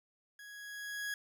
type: tone with level ramp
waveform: 40% pulse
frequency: 1663 Hz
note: G#6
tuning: 2 cents sharp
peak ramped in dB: -49 to -34 dBFS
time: 0.39-1.14 s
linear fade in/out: 2 ms
effects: none